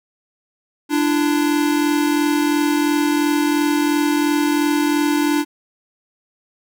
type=tone pair together; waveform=square; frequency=294.8 / 337.7 Hz; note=D4 / E4; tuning=+7 / +42 cents; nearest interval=major second; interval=235 cents; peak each=-17 / -22 dBFS; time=0.89-5.45 s; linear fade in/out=50 ms; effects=none